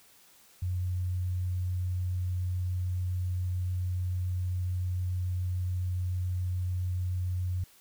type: tone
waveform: sine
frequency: 90.7 Hz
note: F#2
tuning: 34 cents flat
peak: -28 dBFS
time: 0.62-7.64 s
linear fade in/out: 5 ms
effects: white hiss -59 dBFS RMS until 7.8 s